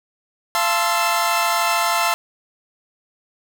sawtooth chord, F major seventh, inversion none, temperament equal with one note detuned, 685.7 / 880 / 1046.5 / 1318.5 Hz, F5 / A5 / C6 / E6, -32 / 0 / 0 / 0 cents, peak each -19 dBFS, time 0.55-2.14 s, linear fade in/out 0 ms, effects none

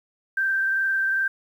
sine tone with frequency modulation, 1568 Hz, G6, in tune, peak -20 dBFS, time 0.37-1.28 s, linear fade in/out 5 ms, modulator 22.4 Hz, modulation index 0.9, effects 9-bit

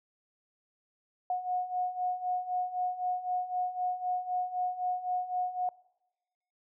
sine beating tone pair, 725 / 728.9 Hz, F#5 / F#5, -35 / -26 cents, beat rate 3.9 Hz, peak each -35 / -31 dBFS, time 1.3-5.69 s, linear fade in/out 2 ms, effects noise-tail reverb RT60 1.0 s tail -22 dB re dry

